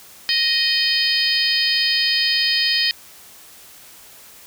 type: harmonic tone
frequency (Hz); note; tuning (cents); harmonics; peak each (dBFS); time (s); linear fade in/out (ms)
622.3; D#5; 0; 3 / 4 / 5 / 6 / 7 / 8; -24 / -26 / -23 / -29 / -21 / -21; 0.29-2.91; 0
effects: white hiss -44 dBFS RMS until 4.46 s